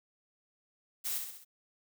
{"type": "noise with echo", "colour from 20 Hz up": "blue", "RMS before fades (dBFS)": -35, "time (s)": [1.04, 1.19], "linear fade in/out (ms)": 20, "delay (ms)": 65, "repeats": 4, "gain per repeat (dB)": -5, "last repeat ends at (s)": 1.45, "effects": []}